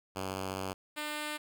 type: tone pair in turn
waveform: 5% pulse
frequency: 95 / 300.4 Hz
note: F#2 / D4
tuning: +46 / +39 cents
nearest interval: octave + minor sixth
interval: 1993 cents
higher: second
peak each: -24 dBFS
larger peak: neither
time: 0.15-0.74 / 0.96-1.38 s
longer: first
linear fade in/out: 20 ms
effects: none